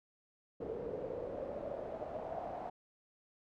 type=noise with band-pass filter sweep; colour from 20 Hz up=brown; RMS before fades=-42 dBFS; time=0.6-2.7 s; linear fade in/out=10 ms; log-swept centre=450 to 730 Hz; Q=5.5; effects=none